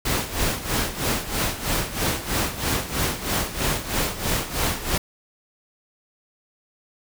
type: noise with tremolo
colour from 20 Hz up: pink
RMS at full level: -22 dBFS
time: 0.05-4.98 s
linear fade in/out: 5 ms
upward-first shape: sine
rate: 3.1 Hz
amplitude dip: 75%
effects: none